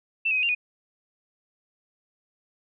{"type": "tone with pitch steps", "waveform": "sine", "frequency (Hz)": [2671, 2535, 2503, 2782, 2470], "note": ["E7", "D#7", "D#7", "F7", "D#7"], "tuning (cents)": [22, 32, 10, -7, -13], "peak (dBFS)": -21, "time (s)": [0.25, 0.55], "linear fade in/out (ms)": 10, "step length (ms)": 60, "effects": []}